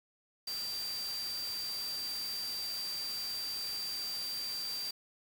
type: tone in noise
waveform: sine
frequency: 4699 Hz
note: D8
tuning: in tune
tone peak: -36 dBFS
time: 0.47-4.91 s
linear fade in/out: 5 ms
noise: white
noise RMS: -45 dBFS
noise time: 0.47-4.91 s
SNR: +6 dB
effects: none